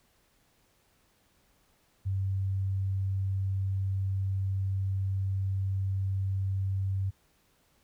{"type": "tone", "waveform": "sine", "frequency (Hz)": 96.5, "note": "G2", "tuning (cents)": -27, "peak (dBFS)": -27, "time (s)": [2.05, 7.11], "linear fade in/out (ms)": 20, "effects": ["pink hiss -68 dBFS RMS until 7.83 s"]}